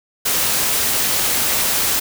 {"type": "noise", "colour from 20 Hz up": "white", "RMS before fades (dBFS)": -18, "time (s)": [0.25, 2], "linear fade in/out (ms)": 10, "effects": []}